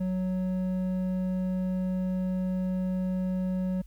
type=tone with hard clipping; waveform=sine; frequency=185 Hz; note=F#3; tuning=in tune; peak=-28 dBFS; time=0-3.82 s; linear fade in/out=10 ms; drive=6 dB; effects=added 50 Hz sine -45 dBFS peak until 3.86 s + white hiss -68 dBFS RMS until 3.86 s